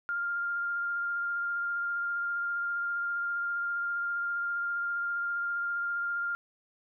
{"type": "tone with vibrato", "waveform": "sine", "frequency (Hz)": 1400, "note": "F6", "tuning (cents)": 4, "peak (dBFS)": -29, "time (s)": [0.09, 6.35], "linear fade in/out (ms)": 0, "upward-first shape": "triangle", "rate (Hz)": 15, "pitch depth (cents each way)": 13, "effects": []}